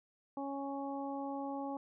harmonic tone, 277.2 Hz, C#4, in tune, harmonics 1 / 2 / 3 / 4, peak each -40 / -44 / -42 / -50 dBFS, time 0.37-1.77 s, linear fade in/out 2 ms, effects none

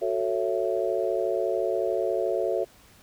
sine chord, F# minor seventh, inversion none, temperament just, 370 / 444 / 555 / 666 Hz, F#4 / A4 / C#5 / E5, 0 / +16 / +2 / +18 cents, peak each -29 dBFS, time 0.01-2.65 s, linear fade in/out 20 ms, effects pink hiss -55 dBFS RMS until 3.02 s

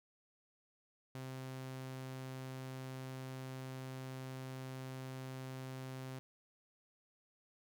sawtooth tone, 130.81 Hz, C3, in tune, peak -40 dBFS, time 1.15-6.19 s, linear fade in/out 0 ms, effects none

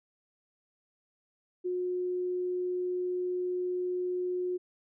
sine tone, 361.5 Hz, F#4, 40 cents flat, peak -29 dBFS, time 1.64-4.58 s, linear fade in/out 20 ms, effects none

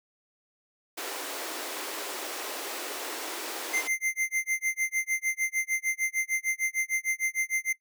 pink high-pass noise, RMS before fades -36 dBFS, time 0.97-3.88 s, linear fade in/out 10 ms, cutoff 300 Hz, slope 48 dB/octave
square tone with tremolo, 2086 Hz, C7, 6 cents flat, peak -25 dBFS, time 3.73-7.73 s, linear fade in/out 10 ms, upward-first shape sine, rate 6.6 Hz, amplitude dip 100%
effects noise-tail reverb RT60 0.1 s tail -17 dB re dry

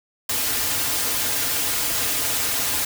white noise with comb filter, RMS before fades -23 dBFS, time 0.29-2.85 s, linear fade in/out 5 ms, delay 5.3 ms, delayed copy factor -0.95, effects none

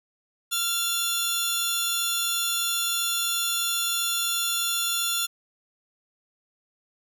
15% pulse tone pair together, 1377 / 3464 Hz, F6 / A7, -25 / -28 cents, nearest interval octave + major third, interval 1597 cents, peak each -23 / -18 dBFS, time 0.51-5.27 s, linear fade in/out 20 ms, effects none

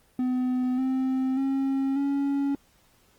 triangle tone with pitch steps, 252.8 / 261.4 / 270.3 / 279.5 Hz, B3 / C4 / C#4 / C#4, +41 / -1 / -44 / +14 cents, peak -21 dBFS, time 0.19-2.55 s, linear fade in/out 2 ms, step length 590 ms, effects pink hiss -62 dBFS RMS until 3.18 s + Opus 24 kbps

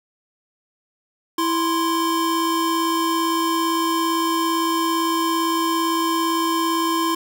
square tone pair together, 330 / 1047.7 Hz, E4 / C6, +2 / +2 cents, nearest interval octave + minor sixth, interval 2000 cents, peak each -22 / -22 dBFS, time 1.38-7.15 s, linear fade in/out 5 ms, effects none

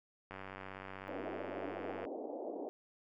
click train, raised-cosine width 0.5 ms, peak -31 dBFS, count 168, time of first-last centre 0.31-2.051 s, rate 95.9 Hz
pink band-pass noise, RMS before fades -43 dBFS, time 1.08-2.69 s, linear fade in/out 0 ms, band 270 to 760 Hz, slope 48 dB/octave
effects none

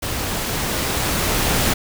pink noise with level ramp, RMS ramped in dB -25 to -18 dBFS, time 0.02-1.74 s, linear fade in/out 10 ms, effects none

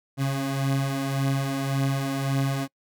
30% pulse beating tone pair, 135.2 / 137 Hz, C#3 / C#3, -43 / -20 cents, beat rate 1.8 Hz, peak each -27 / -22 dBFS, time 0.17-2.68 s, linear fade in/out 50 ms, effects noise-tail reverb RT60 0.1 s tail -25 dB re dry

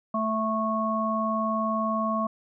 harmonic tone, 220 Hz, A3, in tune, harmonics 1 / 3 / 5, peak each -28 / -30 / -27 dBFS, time 0.14-2.27 s, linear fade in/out 5 ms, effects none

